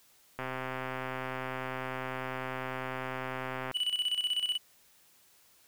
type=click train; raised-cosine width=0.5 ms; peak=-21 dBFS; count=433; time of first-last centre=0.39-3.713 s; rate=130 Hz
type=tone with tremolo; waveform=triangle; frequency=2960 Hz; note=F#7; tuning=in tune; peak=-25 dBFS; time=3.74-4.58 s; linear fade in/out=20 ms; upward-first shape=square; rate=16 Hz; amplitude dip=70%
effects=white hiss -63 dBFS RMS until 5.67 s